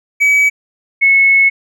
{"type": "tone pair in turn", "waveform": ["triangle", "sine"], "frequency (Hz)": [2279, 2194], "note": ["C#7", "C#7"], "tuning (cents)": [47, -18], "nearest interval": "minor second", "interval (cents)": 65, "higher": "first", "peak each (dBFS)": -6, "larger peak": "neither", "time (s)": [[0.2, 0.5], [1.01, 1.5]], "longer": "second", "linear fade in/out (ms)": 20, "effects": []}